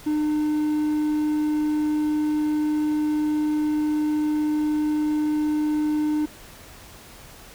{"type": "tone", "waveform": "triangle", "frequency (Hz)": 302.7, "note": "D#4", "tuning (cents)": -48, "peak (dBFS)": -18, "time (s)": [0.06, 6.26], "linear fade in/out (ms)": 10, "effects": ["pink hiss -45 dBFS RMS until 7.54 s"]}